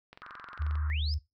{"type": "click train", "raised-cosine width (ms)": 0.3, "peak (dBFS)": -31, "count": 15, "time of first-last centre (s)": [0.13, 0.755], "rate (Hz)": 22.4}
{"type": "band-pass noise", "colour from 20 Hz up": "white", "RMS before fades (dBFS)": -48, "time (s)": [0.22, 0.9], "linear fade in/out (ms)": 0, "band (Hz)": [1100, 1500], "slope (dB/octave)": 48}
{"type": "tone", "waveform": "sine", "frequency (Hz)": 75.8, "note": "D#2", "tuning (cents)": -45, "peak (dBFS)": -28, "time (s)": [0.59, 1.19], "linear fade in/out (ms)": 20}
{"type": "linear sweep", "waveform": "sine", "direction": "up", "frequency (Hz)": [1730, 5274], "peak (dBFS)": -36, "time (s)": [0.9, 1.14], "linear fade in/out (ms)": 0}
{"effects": ["noise-tail reverb RT60 0.2 s tail -18 dB re dry"]}